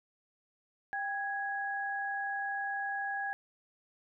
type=tone pair together; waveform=sine; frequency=793.3 / 1661.2 Hz; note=G5 / G#6; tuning=+20 / 0 cents; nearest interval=octave + minor second; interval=1280 cents; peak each=-36 / -35 dBFS; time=0.93-3.33 s; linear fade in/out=0 ms; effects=none